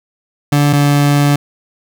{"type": "tone pair in turn", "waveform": "30% pulse", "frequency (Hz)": [145, 144.08], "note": ["D3", "D3"], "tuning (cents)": [-22, -33], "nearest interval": "unison", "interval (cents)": 11, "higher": "first", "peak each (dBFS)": -6, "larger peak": "neither", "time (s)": [[0.52, 0.73], [0.73, 1.36]], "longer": "second", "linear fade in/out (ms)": 5, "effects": []}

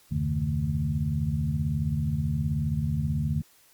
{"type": "tone cluster", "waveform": "sine", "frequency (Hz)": [77.2, 92.5, 131.6, 150.3, 221.6], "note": ["D#2", "F#2", "C3", "D3", "A3"], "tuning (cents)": [-13, 0, 10, 40, 13], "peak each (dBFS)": [-32, -33, -34, -27, -33], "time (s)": [0.11, 3.42], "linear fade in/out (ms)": 10, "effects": ["white hiss -59 dBFS RMS until 3.73 s", "Opus 48 kbps"]}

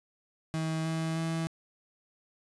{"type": "tone with pitch steps", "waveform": "35% pulse", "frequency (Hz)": [160, 161.67, 163.36], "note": ["D#3", "E3", "E3"], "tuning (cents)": [49, -33, -15], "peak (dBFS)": -28, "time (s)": [0.54, 1.47], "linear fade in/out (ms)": 0, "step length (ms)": 310, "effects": ["resampled to 24000 Hz", "10-bit"]}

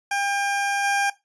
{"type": "tone with level steps", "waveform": "20% pulse", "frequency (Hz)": 801, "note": "G5", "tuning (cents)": 37, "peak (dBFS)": [-17, -15], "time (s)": [0.11, 1.1], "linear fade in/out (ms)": 5, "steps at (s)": 0.83, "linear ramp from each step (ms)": 20, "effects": ["noise-tail reverb RT60 0.2 s tail -17 dB re dry", "resampled to 22050 Hz"]}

